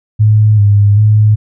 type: tone with pitch steps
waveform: sine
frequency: 107.1 / 102.2 / 106.7 Hz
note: A2 / G#2 / G#2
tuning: -46 / -27 / +47 cents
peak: -4 dBFS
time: 0.19-1.36 s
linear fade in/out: 20 ms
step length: 390 ms
effects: none